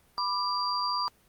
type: tone cluster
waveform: sine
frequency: 994 / 1183 / 4734 Hz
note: B5 / D6 / D8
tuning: +11 / +12 / +13 cents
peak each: -31 dBFS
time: 0.18-1.08 s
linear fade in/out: 0 ms
effects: pink hiss -63 dBFS RMS until 1.28 s + Opus 32 kbps